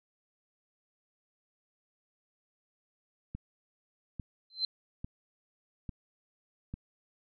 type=click train; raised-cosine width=5 ms; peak=-26 dBFS; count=5; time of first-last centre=3.35-6.74 s; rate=1.18 Hz
type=tone with exponential growth; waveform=sine; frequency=4094 Hz; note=C8; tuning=38 cents flat; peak=-24 dBFS; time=4.5-4.65 s; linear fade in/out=2 ms; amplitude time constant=32 ms
effects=none